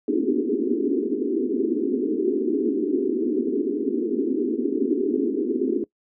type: band-pass noise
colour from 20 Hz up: white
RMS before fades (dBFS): -23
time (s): 0.08-5.84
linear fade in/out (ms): 2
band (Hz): 230 to 420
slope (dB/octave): 96
effects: noise-tail reverb RT60 0.1 s tail -22 dB re dry